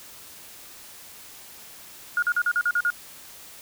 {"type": "tone bursts", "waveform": "sine", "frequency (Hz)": 1431, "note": "F6", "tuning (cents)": 42, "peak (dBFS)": -19, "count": 8, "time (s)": [2.17, 2.903], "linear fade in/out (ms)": 2, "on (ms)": 54, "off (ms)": 43, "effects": ["white hiss -45 dBFS RMS until 3.61 s"]}